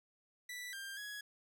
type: tone with pitch steps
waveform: sawtooth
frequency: 1971 / 1592 / 1672 Hz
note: B6 / G6 / G#6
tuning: -4 / +26 / +11 cents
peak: -40 dBFS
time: 0.49-1.21 s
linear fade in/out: 5 ms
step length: 240 ms
effects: none